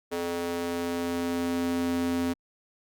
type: tone with high-pass filter sweep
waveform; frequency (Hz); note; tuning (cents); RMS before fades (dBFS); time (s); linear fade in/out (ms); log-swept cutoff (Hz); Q
square; 86.1; F2; -24; -29; 0.11-2.34; 20; 380 to 230; 2.5
effects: Opus 48 kbps